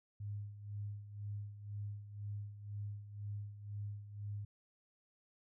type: tone with tremolo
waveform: sine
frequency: 102.8 Hz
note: G#2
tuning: 17 cents flat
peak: -39 dBFS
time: 0.2-4.45 s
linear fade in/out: 5 ms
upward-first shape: sine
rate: 2 Hz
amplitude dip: 70%
effects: none

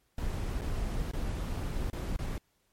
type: noise with dropouts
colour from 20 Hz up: brown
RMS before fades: -33 dBFS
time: 0.18-2.38 s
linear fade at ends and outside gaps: 2 ms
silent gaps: 0.612-0.617 / 1.114-1.134 / 1.901-1.93 / 2.164-2.189 s
effects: pink hiss -73 dBFS RMS until 2.72 s + MP3 64 kbps

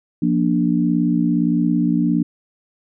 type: chord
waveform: sine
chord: Bb major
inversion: second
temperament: equal with one note detuned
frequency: 174.61 / 236.2 / 293.7 Hz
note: F3 / Bb3 / D4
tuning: 0 / +23 / 0 cents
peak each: -19 dBFS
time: 0.22-2.23 s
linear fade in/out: 5 ms
effects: none

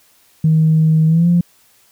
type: tone with pitch glide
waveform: sine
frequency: 158.2 to 173.52 Hz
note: D#3 to F3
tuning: +29 to -11 cents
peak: -8 dBFS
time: 0.44-1.41 s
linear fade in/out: 5 ms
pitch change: +160 cents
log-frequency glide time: 1.07-1.28 s
effects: tanh soft clip ceiling -4 dBFS + white hiss -53 dBFS RMS until 1.91 s

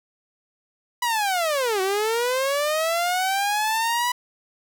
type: linear two-way sweep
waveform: sawtooth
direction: down then up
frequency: 987.8 to 371 to 987.8 Hz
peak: -17 dBFS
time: 1.02-4.12 s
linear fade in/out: 5 ms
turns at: 1.81 s
effects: none

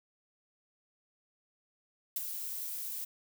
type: noise with ADSR envelope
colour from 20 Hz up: violet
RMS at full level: -32 dBFS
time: 2.16-3.05 s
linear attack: 4 ms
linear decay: 28 ms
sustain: -7 dB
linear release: 9 ms
effects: none

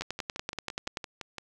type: two click trains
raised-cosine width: 0.2 ms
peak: -15 / -20 dBFS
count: 11 / 9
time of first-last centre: 0.01-0.972 / 0.02-1.383 s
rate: 10.4 / 5.87 Hz
effects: none

